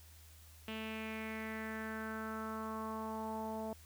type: tone with low-pass filter sweep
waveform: sawtooth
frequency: 220 Hz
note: A3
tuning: in tune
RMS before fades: -42 dBFS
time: 0.68-3.73 s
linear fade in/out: 2 ms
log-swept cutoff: 2900 to 750 Hz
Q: 4.6
effects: added 79 Hz sine -57 dBFS peak until 3.85 s + white hiss -62 dBFS RMS until 3.85 s